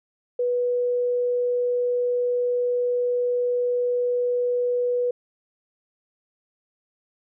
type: tone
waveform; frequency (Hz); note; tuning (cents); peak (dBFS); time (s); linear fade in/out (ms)
sine; 490; B4; -14; -20; 0.39-5.11; 5
effects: none